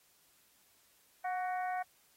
harmonic tone with a mistuned harmonic, 372.7 Hz, F#4, 13 cents sharp, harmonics 2 / 3 / 4 / 5 / 6, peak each -34 / -47 / -45 / -46 / -51 dBFS, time 1.24-1.83 s, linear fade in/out 10 ms, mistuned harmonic 2, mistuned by -35 cents, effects white hiss -68 dBFS RMS until 2.16 s + AAC 48 kbps

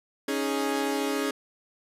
sawtooth chord, C# suspended second, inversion none, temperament equal, 277.2 / 311.1 / 415.3 Hz, C#4 / D#4 / G#4, 0 / 0 / 0 cents, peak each -25 / -29 / -26 dBFS, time 0.28-1.31 s, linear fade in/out 5 ms, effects resampled to 32000 Hz

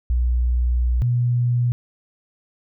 sine tone pair in turn, 60.8 / 121.6 Hz, B1 / B2, -26 / -26 cents, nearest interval octave, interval 1200 cents, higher second, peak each -16 dBFS, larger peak neither, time 0.1-1.02 / 1.02-1.72 s, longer first, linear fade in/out 0 ms, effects none

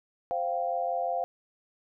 sine chord, C suspended fourth, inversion none, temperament equal, 523.3 / 698.5 / 784 Hz, C5 / F5 / G5, 0 / 0 / 0 cents, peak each -33 / -29 / -34 dBFS, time 0.31-1.24 s, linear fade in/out 0 ms, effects none

